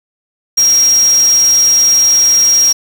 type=tone in noise; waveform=sine; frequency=5620 Hz; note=F8; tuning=10 cents sharp; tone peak=-6 dBFS; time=0.57-2.73 s; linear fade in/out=10 ms; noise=white; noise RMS=-23 dBFS; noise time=0.57-2.73 s; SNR=+14 dB; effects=none